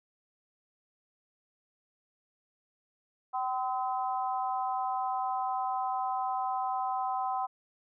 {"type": "harmonic tone", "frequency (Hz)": 255.9, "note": "C4", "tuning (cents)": -38, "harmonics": [3, 4, 5], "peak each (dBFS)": [-31, -34, -39], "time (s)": [3.33, 7.47], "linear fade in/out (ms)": 20, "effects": []}